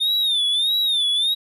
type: tone with vibrato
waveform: triangle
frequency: 3631 Hz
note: A#7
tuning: 46 cents flat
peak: -16 dBFS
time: 0-1.35 s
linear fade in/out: 20 ms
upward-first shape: sine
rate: 1.6 Hz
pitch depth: 120 cents each way
effects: none